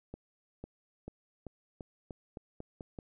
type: accelerating click train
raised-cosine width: 2 ms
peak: -29 dBFS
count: 10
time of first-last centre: 0.14-2.988 s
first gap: 500 ms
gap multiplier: 0.88
effects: none